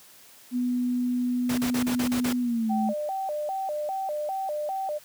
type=tone with pitch glide; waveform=sine; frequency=247.1 to 216.4 Hz; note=B3 to A3; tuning=+1 to -29 cents; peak=-23 dBFS; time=0.51-2.94 s; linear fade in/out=50 ms; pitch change=-230 cents; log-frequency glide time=2.41-2.72 s
type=noise bursts; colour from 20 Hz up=pink; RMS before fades=-31 dBFS; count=7; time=1.49-2.329 s; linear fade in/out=5 ms; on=89 ms; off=36 ms
type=tone with vibrato; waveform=sine; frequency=680 Hz; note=F5; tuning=46 cents flat; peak=-27 dBFS; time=2.69-4.99 s; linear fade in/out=20 ms; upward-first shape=square; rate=2.5 Hz; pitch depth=220 cents each way
effects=white hiss -52 dBFS RMS until 5.04 s + high-pass 100 Hz 12 dB/octave